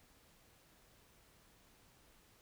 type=silence; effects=pink hiss -67 dBFS RMS until 2.41 s